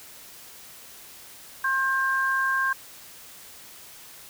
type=tone pair together; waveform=sine; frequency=1068.8 / 1589 Hz; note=C6 / G6; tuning=+36 / +23 cents; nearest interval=perfect fifth; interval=687 cents; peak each=-26 / -23 dBFS; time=1.64-2.73 s; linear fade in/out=5 ms; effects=white hiss -46 dBFS RMS until 4.29 s